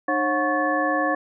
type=tone cluster; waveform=sine; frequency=302.9 / 542 / 726 / 1106 / 1736 Hz; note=D#4 / C#5 / F#5 / C#6 / A6; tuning=-46 / -39 / -33 / -4 / -24 cents; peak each=-26 dBFS; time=0.08-1.15 s; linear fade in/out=5 ms; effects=none